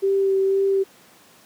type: tone with vibrato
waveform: sine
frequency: 388.9 Hz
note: G4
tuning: 14 cents flat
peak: -16 dBFS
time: 0.02-0.84 s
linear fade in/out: 20 ms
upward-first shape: sine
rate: 2 Hz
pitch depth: 14 cents each way
effects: pink hiss -51 dBFS RMS until 1.45 s + high-pass 200 Hz 12 dB/octave